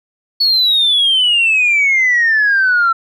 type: exponential sweep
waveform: sine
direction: down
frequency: 4435 to 1337 Hz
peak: -8 dBFS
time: 0.4-2.93 s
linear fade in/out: 10 ms
effects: tanh soft clip ceiling -6 dBFS